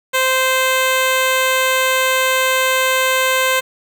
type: tone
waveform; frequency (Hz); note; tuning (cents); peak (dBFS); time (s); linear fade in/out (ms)
10% pulse; 520; C5; -11; -5; 0.13-3.61; 20
effects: 7-bit